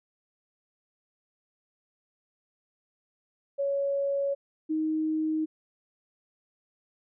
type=tone pair in turn; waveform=sine; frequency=558 / 313.2 Hz; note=C#5 / D#4; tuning=+11 / +11 cents; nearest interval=minor seventh; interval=1000 cents; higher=first; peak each=-25 dBFS; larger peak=neither; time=3.58-4.35 / 4.69-5.46 s; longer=neither; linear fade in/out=20 ms; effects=none